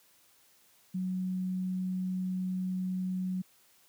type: tone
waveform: sine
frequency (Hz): 185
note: F#3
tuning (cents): 0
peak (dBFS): -30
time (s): 0.94-3.42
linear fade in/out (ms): 10
effects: white hiss -64 dBFS RMS until 3.88 s + high-pass 80 Hz 12 dB/octave